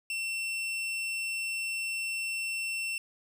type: tone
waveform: 40% pulse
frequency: 2700 Hz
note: E7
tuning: 41 cents sharp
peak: -30 dBFS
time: 0.1-2.98 s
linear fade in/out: 2 ms
effects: none